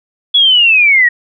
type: linear sweep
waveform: sine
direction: down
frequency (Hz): 3408 to 1864.7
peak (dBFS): -5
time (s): 0.34-1.09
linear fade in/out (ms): 10
effects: none